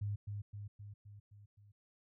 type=tone with echo; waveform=sine; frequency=102.6 Hz; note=G#2; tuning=21 cents flat; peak=-35 dBFS; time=0.01-0.16 s; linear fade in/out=10 ms; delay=260 ms; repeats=6; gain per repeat=-4 dB; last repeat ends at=1.72 s; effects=none